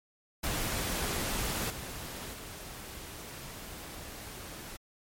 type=noise with level steps; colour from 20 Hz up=pink; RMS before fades=-33 / -41 / -44 dBFS; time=0.43-4.77 s; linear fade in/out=10 ms; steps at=1.7 / 2.33 s; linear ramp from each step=2 ms; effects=MP3 64 kbps